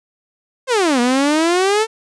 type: exponential two-way sweep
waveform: sawtooth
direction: down then up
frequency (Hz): 544 to 236.7 to 453.2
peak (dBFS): -9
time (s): 0.67-1.87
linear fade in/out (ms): 50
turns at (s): 1
effects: resampled to 22050 Hz